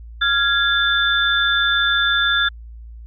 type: tone cluster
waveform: sine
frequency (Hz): 1390 / 1664 / 3538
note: F6 / G#6 / A7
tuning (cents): -9 / +3 / +9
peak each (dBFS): -19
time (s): 0.21-2.49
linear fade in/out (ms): 10
effects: added 57 Hz sine -34 dBFS peak until 3.06 s